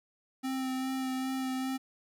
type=tone with vibrato; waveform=square; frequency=261.6 Hz; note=C4; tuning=in tune; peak=-32 dBFS; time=0.43-1.78 s; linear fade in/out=20 ms; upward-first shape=sine; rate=2.5 Hz; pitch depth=15 cents each way; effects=12-bit